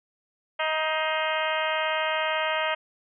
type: harmonic tone with a mistuned harmonic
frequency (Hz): 314.1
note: D#4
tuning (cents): +16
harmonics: 2 / 3 / 4 / 5 / 6 / 7 / 8 / 9 / 10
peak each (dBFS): -29 / -31 / -32 / -33 / -34 / -34 / -35 / -36 / -36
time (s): 0.59-2.75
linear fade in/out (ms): 10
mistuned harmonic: 7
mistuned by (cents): -60
effects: none